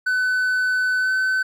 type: tone with pitch glide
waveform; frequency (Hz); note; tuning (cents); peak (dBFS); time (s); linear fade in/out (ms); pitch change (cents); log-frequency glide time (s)
triangle; 1506 to 1521.7; F#6 to F#6; +30 to +48; -16; 0.06-1.43; 10; +18; 0.99-1.11
effects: none